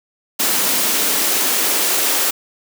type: noise with high-pass filter sweep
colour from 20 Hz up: white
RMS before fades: -17 dBFS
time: 0.39-2.31 s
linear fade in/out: 10 ms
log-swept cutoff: 220 to 350 Hz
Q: 1.6
effects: none